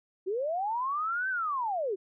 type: linear two-way sweep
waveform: sine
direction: up then down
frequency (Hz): 353.6 to 1568 to 353.6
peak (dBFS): -28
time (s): 0.26-1.96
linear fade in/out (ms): 20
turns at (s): 1.29
effects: none